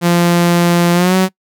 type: tone with pitch glide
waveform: sawtooth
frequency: 172.9 to 187.46 Hz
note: F3 to F#3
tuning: -17 to +23 cents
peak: -5 dBFS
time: 0.01-1.29 s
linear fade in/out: 50 ms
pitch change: +140 cents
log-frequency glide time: 0.93-1.16 s
effects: noise-tail reverb RT60 0.1 s tail -23 dB re dry